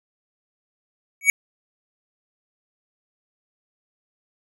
square tone with exponential growth, 2249 Hz, C#7, 24 cents sharp, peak -8 dBFS, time 1.21-1.3 s, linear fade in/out 1 ms, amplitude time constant 18 ms, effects none

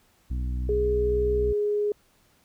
harmonic tone, 62.1 Hz, B1, 10 cents sharp, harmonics 1 / 2 / 3 / 4 / 5, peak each -26 / -37 / -44 / -42 / -48 dBFS, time 0.3-1.53 s, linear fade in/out 10 ms
sine tone, 415.3 Hz, G#4, in tune, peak -22 dBFS, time 0.69-1.92 s, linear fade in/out 2 ms
effects pink hiss -63 dBFS RMS until 2.44 s

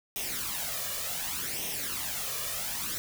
white noise with flanger, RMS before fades -34 dBFS, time 0.16-2.98 s, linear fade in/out 0 ms, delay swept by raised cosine 0.33 to 1.73 ms, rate 0.67 Hz, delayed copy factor +0.65, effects none

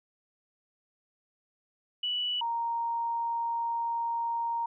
sine tone pair in turn, 2955 / 930.8 Hz, F#7 / A#5, -3 / -3 cents, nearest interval octave + minor sixth, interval 2000 cents, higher first, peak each -28 dBFS, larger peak neither, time 2.03-2.41 / 2.41-4.66 s, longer second, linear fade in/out 5 ms, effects none

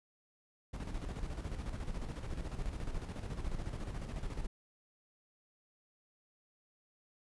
brown noise with tremolo, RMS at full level -38 dBFS, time 0.73-4.47 s, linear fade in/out 10 ms, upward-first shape square, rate 14 Hz, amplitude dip 50%, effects resampled to 24000 Hz

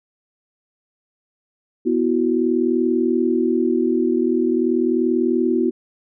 sine chord, B suspended fourth, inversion none, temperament equal, 246.9 / 329.6 / 370 Hz, B3 / E4 / F#4, 0 / 0 / 0 cents, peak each -20 dBFS, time 1.85-5.71 s, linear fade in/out 20 ms, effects none

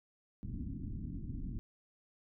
pink low-pass noise, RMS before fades -41 dBFS, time 0.43-1.59 s, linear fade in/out 0 ms, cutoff 290 Hz, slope 48 dB/octave, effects none

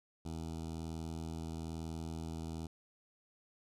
15% pulse tone with notch filter, 81.1 Hz, E2, 28 cents flat, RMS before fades -42 dBFS, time 0.25-2.67 s, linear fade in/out 5 ms, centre 1800 Hz, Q 0.61, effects low-pass 10000 Hz 12 dB/octave

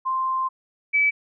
sine tone pair in turn, 1046.5 / 2297 Hz, C6 / D7, 0 / -39 cents, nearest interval octave + major second, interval 1361 cents, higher second, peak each -21 / -16 dBFS, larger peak second, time 0.05-0.49 / 0.93-1.11 s, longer first, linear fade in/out 20 ms, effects none

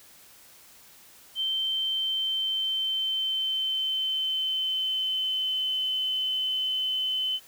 sine tone with pitch glide, 3111 to 3045 Hz, G7 to F#7, -14 to +49 cents, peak -25 dBFS, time 1.35-7.4 s, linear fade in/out 50 ms, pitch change -37 cents, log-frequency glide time 1.86-5.83 s, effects white hiss -53 dBFS RMS until 7.47 s

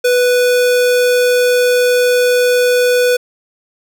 square tone, 493.9 Hz, B4, in tune, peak -10 dBFS, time 0.04-3.17 s, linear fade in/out 10 ms, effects none

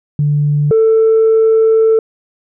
sine tone pair in turn, 146.83 / 444.6 Hz, D3 / A4, 0 / +18 cents, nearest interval octave + perfect fifth, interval 1918 cents, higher second, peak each -9 / -5 dBFS, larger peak second, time 0.19-0.71 / 0.71-1.99 s, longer second, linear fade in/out 2 ms, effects tanh soft clip ceiling -4 dBFS

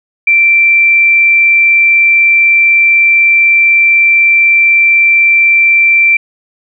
sine tone, 2348 Hz, D7, 1 cent flat, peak -4 dBFS, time 0.27-6.17 s, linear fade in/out 5 ms, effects none

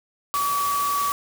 sine tone in noise, 1141 Hz, C#6, 50 cents sharp, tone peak -21 dBFS, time 0.34-1.12 s, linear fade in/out 0 ms, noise white, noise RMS -31 dBFS, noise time 0.34-1.12 s, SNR +7 dB, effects none

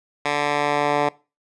10% pulse tone with band-pass filter sweep, 146.1 Hz, D3, 9 cents flat, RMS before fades -21 dBFS, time 0.25-1.09 s, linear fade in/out 5 ms, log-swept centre 1800 to 900 Hz, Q 0.74, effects noise-tail reverb RT60 0.3 s tail -22 dB re dry + resampled to 24000 Hz

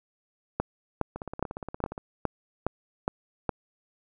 two click trains, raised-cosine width 1 ms, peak -21 / -11 dBFS, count 15 / 8, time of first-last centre 1.16-1.979 / 0.6-3.493 s, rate 17.1 / 2.42 Hz, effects none

